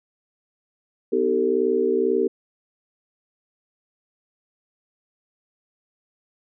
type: tone cluster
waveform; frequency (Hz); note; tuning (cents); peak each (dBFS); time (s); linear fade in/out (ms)
sine; 249.9 / 310 / 388.3 / 450.4; B3 / D#4 / G4 / A4; +21 / -6 / -16 / +40; -27 / -28 / -21 / -22; 1.12-2.28; 10
effects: none